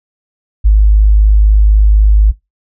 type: tone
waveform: sine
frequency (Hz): 52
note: G#1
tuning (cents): +3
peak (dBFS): -3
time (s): 0.64-2.32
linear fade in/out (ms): 20
effects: noise-tail reverb RT60 0.2 s tail -21 dB re dry